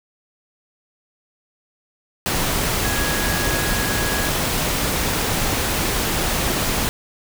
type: tone in noise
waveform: sine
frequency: 1662 Hz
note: G#6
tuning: 1 cent sharp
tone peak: -27 dBFS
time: 2.84-4.29 s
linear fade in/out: 0 ms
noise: pink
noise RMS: -21 dBFS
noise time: 2.26-6.89 s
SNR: -9 dB
effects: none